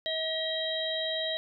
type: harmonic tone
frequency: 639 Hz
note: D#5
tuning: 46 cents sharp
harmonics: 1 / 3 / 5 / 6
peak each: -33 / -38 / -36 / -33 dBFS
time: 0.06-1.37 s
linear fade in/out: 0 ms
effects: none